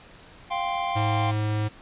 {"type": "chord", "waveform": "square", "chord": "F suspended second", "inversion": "none", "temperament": "equal", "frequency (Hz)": [698.5, 784, 1046.5], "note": ["F5", "G5", "C6"], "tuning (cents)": [0, 0, 0], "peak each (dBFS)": [-30, -30, -31], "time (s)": [0.5, 1.32], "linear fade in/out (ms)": 20}
{"type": "tone", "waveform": "square", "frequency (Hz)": 106.4, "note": "G#2", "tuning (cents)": 42, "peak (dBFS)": -24, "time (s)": [0.95, 1.69], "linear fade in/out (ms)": 20}
{"effects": ["pink hiss -49 dBFS RMS until 1.81 s", "resampled to 8000 Hz"]}